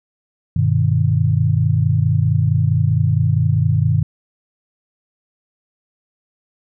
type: chord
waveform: sine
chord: G augmented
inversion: none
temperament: just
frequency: 98 / 122.5 / 153.12 Hz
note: G2 / B2 / D#3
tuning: 0 / -14 / -27 cents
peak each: -17 dBFS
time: 0.56-4.03 s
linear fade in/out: 5 ms
effects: none